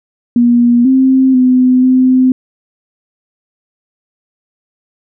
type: tone with pitch steps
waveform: sine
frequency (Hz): 239.6 / 262.9 / 253.9 / 257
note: A#3 / C4 / B3 / C4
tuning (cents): +48 / +8 / +48 / -31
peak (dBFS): -5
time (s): 0.36-2.32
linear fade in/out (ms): 2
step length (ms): 490
effects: none